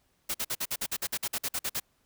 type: noise bursts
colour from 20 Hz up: white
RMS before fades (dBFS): -31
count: 15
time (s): 0.29-1.8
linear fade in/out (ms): 10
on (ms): 54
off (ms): 50
effects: pink hiss -71 dBFS RMS until 2.05 s